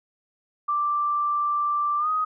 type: tone with pitch glide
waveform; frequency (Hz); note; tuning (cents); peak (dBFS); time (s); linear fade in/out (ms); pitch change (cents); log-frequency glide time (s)
sine; 1176 to 1253.1; D6 to D#6; +2 to +12; -21; 0.68-2.25; 10; +110; 1.98-2.09
effects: none